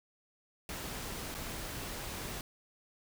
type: noise with dropouts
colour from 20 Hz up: pink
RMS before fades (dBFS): -41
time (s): 0.69-2.41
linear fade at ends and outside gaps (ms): 1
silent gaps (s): 1.343-1.349
effects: none